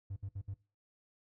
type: tone bursts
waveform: triangle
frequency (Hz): 98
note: G2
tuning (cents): 0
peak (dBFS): -35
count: 4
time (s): 0.1-0.542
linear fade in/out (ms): 10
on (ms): 64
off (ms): 62
effects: noise-tail reverb RT60 0.3 s tail -21 dB re dry + tanh soft clip ceiling -33 dBFS